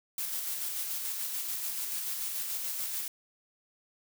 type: noise with tremolo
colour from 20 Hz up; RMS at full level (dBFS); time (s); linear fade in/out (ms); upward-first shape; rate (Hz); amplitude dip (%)
blue; -34; 0.18-3.08; 2; square; 6.9; 25
effects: none